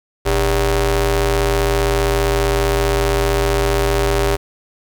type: ring-modulated tone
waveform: sawtooth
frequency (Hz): 175.1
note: F3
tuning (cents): +5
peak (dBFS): -7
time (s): 0.25-4.37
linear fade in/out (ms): 20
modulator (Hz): 225
effects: 8-bit